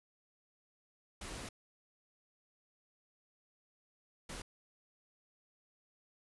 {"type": "noise bursts at uneven times", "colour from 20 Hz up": "pink", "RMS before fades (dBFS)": -45, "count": 2, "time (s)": [[1.21, 1.49], [4.29, 4.42]], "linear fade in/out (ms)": 5, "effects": ["resampled to 24000 Hz"]}